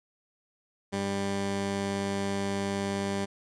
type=tone pair together; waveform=15% pulse; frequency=99 / 198 Hz; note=G2 / G3; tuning=+18 / +18 cents; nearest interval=octave; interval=1200 cents; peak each=-29 / -25 dBFS; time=0.92-3.26 s; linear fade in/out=20 ms; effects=resampled to 22050 Hz